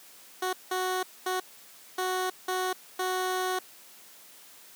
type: tone bursts at uneven times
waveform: 15% pulse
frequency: 370 Hz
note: F#4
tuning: in tune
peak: -21 dBFS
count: 6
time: 0.42-0.53 / 0.71-1.03 / 1.26-1.4 / 1.98-2.3 / 2.48-2.73 / 2.99-3.59 s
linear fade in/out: 5 ms
effects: white hiss -52 dBFS RMS until 4.75 s + high-pass 200 Hz 12 dB/octave